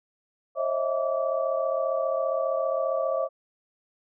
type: tone cluster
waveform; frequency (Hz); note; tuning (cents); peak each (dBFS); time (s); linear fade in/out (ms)
sine; 539 / 626 / 661 / 1155; C#5 / D#5 / E5 / D6; -49 / +10 / +5 / -29; -27 / -30 / -29 / -33; 0.55-3.29; 50
effects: none